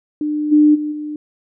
sine tone with level steps, 300 Hz, D4, 37 cents sharp, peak -17 / -7 / -19 / -23 dBFS, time 0.21-1.16 s, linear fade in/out 2 ms, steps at 0.51 / 0.74 / 0.91 s, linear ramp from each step 20 ms, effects none

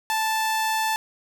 sawtooth tone, 879 Hz, A5, 2 cents flat, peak -18 dBFS, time 0.1-0.96 s, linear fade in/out 0 ms, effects none

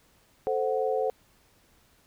sine chord, F# diminished, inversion first, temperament equal, 440 / 523.3 / 740 Hz, A4 / C5 / F#5, 0 / 0 / 0 cents, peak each -28 / -28 / -31 dBFS, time 0.47-1.1 s, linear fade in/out 0 ms, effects pink hiss -63 dBFS RMS until 2.06 s

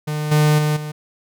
45% pulse tone with level steps, 151.1 Hz, D3, 50 cents sharp, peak -21 / -12 / -16 / -26 dBFS, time 0.07-0.92 s, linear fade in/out 10 ms, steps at 0.31 / 0.58 / 0.76 s, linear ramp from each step 10 ms, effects none

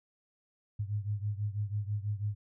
sine beating tone pair, 101.9 / 108 Hz, G#2 / A2, -32 / -32 cents, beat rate 6.1 Hz, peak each -33 / -36 dBFS, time 0.79-2.35 s, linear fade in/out 10 ms, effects none

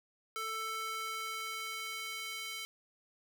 square tone with high-pass filter sweep, 442.4 Hz, A4, 9 cents sharp, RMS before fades -40 dBFS, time 0.36-2.65 s, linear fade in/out 0 ms, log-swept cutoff 1100 to 2500 Hz, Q 1.5, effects none

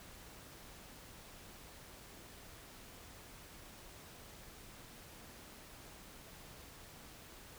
silence, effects pink hiss -55 dBFS RMS until 7.58 s

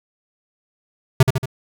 square tone with echo, 130.81 Hz, C3, in tune, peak -7 dBFS, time 1.2-1.23 s, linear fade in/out 5 ms, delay 76 ms, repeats 3, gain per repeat -5 dB, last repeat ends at 1.458 s, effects none

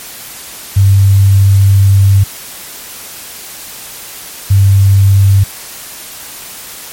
sine tone bursts at uneven times, 98 Hz, G2, in tune, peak -3 dBFS, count 2, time 0.76-2.24 / 4.5-5.44 s, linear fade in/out 10 ms, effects white hiss -28 dBFS RMS until 6.92 s + MP3 64 kbps

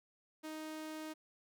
sawtooth tone, 311.9 Hz, D#4, 4 cents sharp, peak -39 dBFS, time 0.43-1.14 s, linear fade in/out 20 ms, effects none

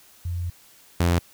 sine / sawtooth tone pair in turn, 87.31 / 86.46 Hz, F2 / F2, 0 / -17 cents, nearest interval unison, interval 17 cents, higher first, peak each -25 / -14 dBFS, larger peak second, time 0.25-0.5 / 1-1.19 s, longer first, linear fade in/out 5 ms, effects white hiss -53 dBFS RMS until 1.33 s

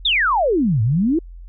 sine exponential two-way sweep, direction down then up, 3830 to 103.83 to 354.1 Hz, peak -14 dBFS, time 0.05-1.19 s, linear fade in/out 5 ms, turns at 0.82 s, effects added 43 Hz sine -34 dBFS peak until 1.48 s

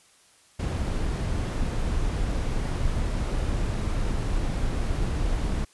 brown noise, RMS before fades -26 dBFS, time 0.59-5.65 s, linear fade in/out 10 ms, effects white hiss -58 dBFS RMS until 5.73 s + resampled to 24000 Hz

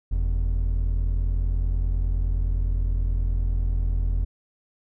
triangle tone pair together, 44.82 / 84.6 Hz, F1 / E2, +46 / +45 cents, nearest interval major seventh, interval 1099 cents, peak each -19 / -27 dBFS, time 0.11-4.25 s, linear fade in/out 10 ms, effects none

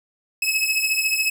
sawtooth beating tone pair, 2570 / 2584 Hz, E7 / E7, -45 / -35 cents, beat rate 14 Hz, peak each -19 dBFS, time 0.42-1.3 s, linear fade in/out 5 ms, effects none

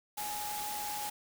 sine tone in noise, 835 Hz, G#5, 9 cents sharp, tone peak -38 dBFS, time 0.17-1.1 s, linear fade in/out 10 ms, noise white, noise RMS -40 dBFS, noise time 0.17-1.1 s, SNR -1 dB, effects none

